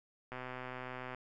click train, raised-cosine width 0.5 ms, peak -28 dBFS, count 106, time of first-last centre 0.32-1.147 s, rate 127 Hz, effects none

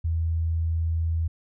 sine tone, 82 Hz, E2, 9 cents flat, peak -22 dBFS, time 0.04-1.28 s, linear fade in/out 10 ms, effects none

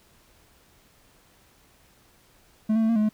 triangle tone with pitch steps, 216.7 / 223.8 / 221.6 / 230 / 212.6 / 214.5 Hz, A3 / A3 / A3 / A#3 / G#3 / A3, -26 / +30 / +13 / -23 / +41 / -44 cents, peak -17 dBFS, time 2.69-3.092 s, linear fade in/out 10 ms, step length 67 ms, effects pink hiss -59 dBFS RMS until 3.13 s

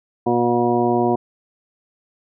harmonic tone, 120 Hz, B2, 49 cents flat, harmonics 1 / 2 / 3 / 4 / 5 / 6 / 8, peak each -28 / -21 / -19 / -27 / -28 / -21 / -25 dBFS, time 0.26-1.16 s, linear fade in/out 10 ms, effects none

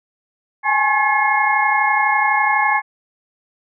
sine tone cluster, 821 / 853 / 1080 / 1710 / 2154 Hz, G#5 / G#5 / C#6 / A6 / C7, -20 / +46 / -45 / -50 / +50 cents, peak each -20 dBFS, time 0.63-2.82 s, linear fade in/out 50 ms, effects none

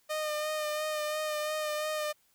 sawtooth tone with vibrato, 610 Hz, D#5, 34 cents flat, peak -27 dBFS, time 0.09-2.13 s, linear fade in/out 20 ms, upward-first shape sine, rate 2.9 Hz, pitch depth 23 cents each way, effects white hiss -69 dBFS RMS until 2.34 s

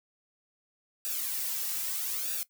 blue noise with flanger, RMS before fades -33 dBFS, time 1.05-2.43 s, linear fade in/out 0 ms, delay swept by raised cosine 0.94 to 2.94 ms, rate 0.79 Hz, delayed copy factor -0.8, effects noise-tail reverb RT60 0.1 s tail -18 dB re dry

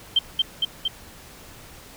sine tone with echo, 3136 Hz, G7, in tune, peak -14 dBFS, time 0.16-0.19 s, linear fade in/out 5 ms, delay 230 ms, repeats 3, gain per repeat -2 dB, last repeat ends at 0.88 s, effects pink hiss -45 dBFS RMS until 1.96 s

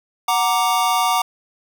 square chord, Gb augmented, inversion none, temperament equal, 740 / 932.3 / 1174.7 Hz, Gb5 / Bb5 / D6, 0 / 0 / 0 cents, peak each -21 dBFS, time 0.28-1.22 s, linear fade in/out 5 ms, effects none

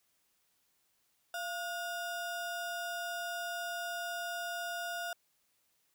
square ring-modulated tone, 1069 Hz, C6, 37 cents sharp, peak -34 dBFS, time 1.34-5.13 s, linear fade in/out 2 ms, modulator 378 Hz, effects white hiss -75 dBFS RMS until 5.94 s

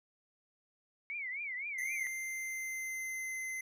sine tone with vibrato, 2177 Hz, C#7, 32 cents flat, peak -37 dBFS, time 1.1-2.07 s, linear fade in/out 0 ms, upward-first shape triangle, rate 3.9 Hz, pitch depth 200 cents each way
square tone with pitch glide, 2093 to 2059 Hz, C7 to C7, 0 to -28 cents, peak -38 dBFS, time 1.78-3.61 s, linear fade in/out 5 ms, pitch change -28 cents, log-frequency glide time 1.99-3.4 s
effects none

